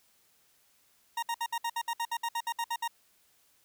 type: tone bursts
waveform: 40% pulse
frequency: 932.3 Hz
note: A#5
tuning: in tune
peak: -29 dBFS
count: 15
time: 1.17-2.878 s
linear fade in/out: 5 ms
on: 56 ms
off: 62 ms
effects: white hiss -67 dBFS RMS until 3.64 s